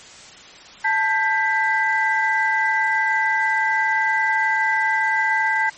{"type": "tone cluster", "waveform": "sine", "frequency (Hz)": [881, 1590, 1986], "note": ["A5", "G6", "B6"], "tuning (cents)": [2, 24, 9], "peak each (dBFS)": -21, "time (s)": [0.84, 5.7], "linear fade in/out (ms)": 10, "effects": ["white hiss -42 dBFS RMS until 5.77 s", "MP3 32 kbps"]}